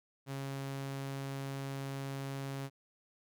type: tone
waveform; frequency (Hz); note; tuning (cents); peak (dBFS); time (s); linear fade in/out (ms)
sawtooth; 136.9; C#3; -21; -34; 0.26-2.7; 50
effects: none